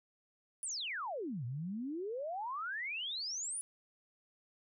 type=exponential two-way sweep; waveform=sine; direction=down then up; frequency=10110 to 114.5 to 10110 Hz; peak=-37 dBFS; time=0.63-3.61 s; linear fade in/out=0 ms; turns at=1.45 s; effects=none